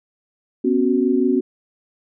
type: chord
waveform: sine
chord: B suspended second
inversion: none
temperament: equal with one note detuned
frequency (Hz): 246.9 / 272.6 / 370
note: B3 / C#4 / F#4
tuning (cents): 0 / -29 / 0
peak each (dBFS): -19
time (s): 0.64-1.41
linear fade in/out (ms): 10
effects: none